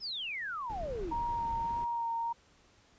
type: exponential sweep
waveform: sine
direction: down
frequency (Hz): 5410 to 292.3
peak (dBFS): -35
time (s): 0-1.14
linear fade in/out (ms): 50
type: noise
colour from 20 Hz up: brown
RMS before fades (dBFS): -43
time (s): 0.69-1.85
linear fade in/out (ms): 10
type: tone with vibrato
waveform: sine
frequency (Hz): 932.3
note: A#5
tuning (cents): 0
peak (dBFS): -31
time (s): 1.11-2.33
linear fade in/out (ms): 10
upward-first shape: sine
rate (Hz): 1.7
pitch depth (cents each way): 20
effects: pink hiss -64 dBFS RMS until 2.98 s + resampled to 16000 Hz

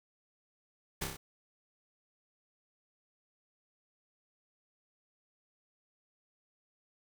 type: noise with echo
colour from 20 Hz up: pink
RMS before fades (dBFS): -35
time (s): 1.01-1.05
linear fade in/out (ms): 10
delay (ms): 30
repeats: 4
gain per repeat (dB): -3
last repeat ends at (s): 1.17
effects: none

